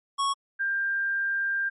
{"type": "tone pair in turn", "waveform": ["square", "sine"], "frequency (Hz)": [1106, 1592.1], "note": ["C#6", "G6"], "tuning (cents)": [-4, 26], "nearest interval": "tritone", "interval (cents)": 630, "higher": "second", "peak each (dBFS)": -24, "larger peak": "neither", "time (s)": [[0.18, 0.34], [0.59, 1.7]], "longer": "second", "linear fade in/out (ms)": 20, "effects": ["MP3 48 kbps"]}